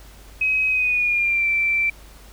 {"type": "tone with pitch glide", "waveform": "sine", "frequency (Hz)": [2538, 2341], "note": ["D#7", "D7"], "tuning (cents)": [34, -6], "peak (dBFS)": -17, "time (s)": [0.41, 1.9], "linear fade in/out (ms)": 5, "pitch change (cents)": -140, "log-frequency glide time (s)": [0.68, 1.47], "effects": ["added 50 Hz sine -43 dBFS peak until 2.32 s", "pink hiss -48 dBFS RMS until 2.32 s"]}